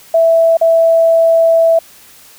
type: tone with dropouts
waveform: sine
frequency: 659.3 Hz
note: E5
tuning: in tune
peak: -6 dBFS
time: 0.14-1.79 s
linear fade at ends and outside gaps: 5 ms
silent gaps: 0.571-0.612 s
effects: white hiss -41 dBFS RMS until 2.38 s